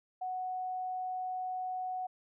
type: tone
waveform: sine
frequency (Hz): 740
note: F#5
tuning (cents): 0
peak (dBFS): -34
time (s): 0.21-2.07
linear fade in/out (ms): 10
effects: none